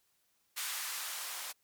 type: noise with band-pass filter sweep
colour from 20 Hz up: violet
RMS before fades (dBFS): -40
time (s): 0.56-1.53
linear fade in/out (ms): 20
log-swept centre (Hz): 1300 to 740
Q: 1.1
effects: white hiss -75 dBFS RMS until 1.63 s